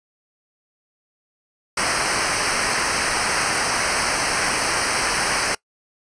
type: noise with comb filter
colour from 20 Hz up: pink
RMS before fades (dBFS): -21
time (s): 1.77-5.55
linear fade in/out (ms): 5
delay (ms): 0.28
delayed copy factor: -0.85
effects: noise-tail reverb RT60 0.1 s tail -23 dB re dry + resampled to 22050 Hz